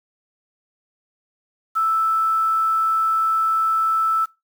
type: tone with quantisation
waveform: sine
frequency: 1318.5 Hz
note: E6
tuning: in tune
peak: -16 dBFS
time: 1.75-4.26 s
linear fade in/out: 20 ms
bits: 7
effects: noise-tail reverb RT60 0.2 s tail -19 dB re dry